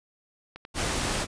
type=clicks; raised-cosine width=0.3 ms; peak=-25 dBFS; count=2; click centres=0.56 / 0.651 s
type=noise; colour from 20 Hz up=pink; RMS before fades=-28 dBFS; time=0.74-1.27 s; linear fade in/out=50 ms
effects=resampled to 22050 Hz